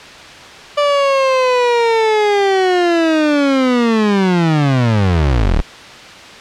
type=linear sweep; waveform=30% pulse; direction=down; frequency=587.3 to 30.81 Hz; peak=-8 dBFS; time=0.77-5.62 s; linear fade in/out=10 ms; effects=white hiss -34 dBFS RMS until 6.4 s + low-pass 4000 Hz 12 dB/octave